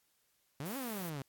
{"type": "exponential two-way sweep", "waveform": "sawtooth", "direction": "up then down", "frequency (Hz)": [130.7, 281.5, 130.7], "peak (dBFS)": -35, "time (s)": [0.6, 1.22], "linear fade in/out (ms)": 2, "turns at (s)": 0.77}
{"type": "noise", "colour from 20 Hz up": "violet", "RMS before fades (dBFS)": -45, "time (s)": [0.65, 1.1], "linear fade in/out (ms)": 10}
{"effects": ["white hiss -75 dBFS RMS until 1.28 s", "AAC 64 kbps"]}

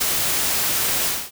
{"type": "noise with ADSR envelope", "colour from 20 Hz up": "white", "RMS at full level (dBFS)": -18, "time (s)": [0, 1.31], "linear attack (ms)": 19, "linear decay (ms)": 7, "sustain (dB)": -3, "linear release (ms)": 240, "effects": []}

